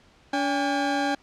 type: tone pair together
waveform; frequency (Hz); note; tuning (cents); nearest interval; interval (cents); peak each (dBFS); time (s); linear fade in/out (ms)
30% pulse; 285.3 / 807; C#4 / G#5; +50 / -50; octave + tritone; 1800; -23 / -23; 0.33-1.15; 5
effects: pink hiss -57 dBFS RMS until 1.22 s + low-pass 5000 Hz 12 dB/octave